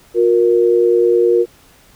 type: tone pair together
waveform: sine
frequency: 359 / 468.9 Hz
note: F4 / A#4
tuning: +48 / +10 cents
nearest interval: perfect fourth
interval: 462 cents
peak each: -12 dBFS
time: 0.14-1.46 s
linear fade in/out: 50 ms
effects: pink hiss -48 dBFS RMS until 1.95 s